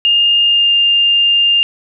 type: tone with pitch glide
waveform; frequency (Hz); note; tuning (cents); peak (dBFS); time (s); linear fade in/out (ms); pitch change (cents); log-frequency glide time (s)
sine; 2823 to 2805; F7 to F7; +18 to +7; -8; 0.05-1.63; 0; -11; 0.44-0.73
effects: none